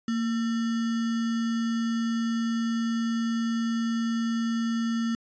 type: tone with sample-and-hold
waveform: sine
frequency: 230 Hz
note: A#3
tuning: 23 cents flat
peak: -24 dBFS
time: 0.08-5.15 s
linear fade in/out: 2 ms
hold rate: 1575 Hz
effects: resampled to 16000 Hz